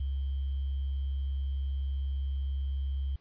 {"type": "tone with sample-and-hold", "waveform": "sine", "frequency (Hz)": 67.9, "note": "C#2", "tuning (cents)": -35, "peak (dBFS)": -29, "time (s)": [0, 3.16], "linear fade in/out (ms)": 5, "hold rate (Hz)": 3150, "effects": ["pink hiss -68 dBFS RMS until 3.2 s", "resampled to 11025 Hz"]}